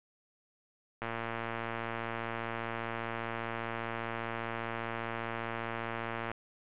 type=click train; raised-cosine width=0.5 ms; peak=-21 dBFS; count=610; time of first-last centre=1.02-6.316 s; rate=115 Hz; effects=resampled to 8000 Hz + 9-bit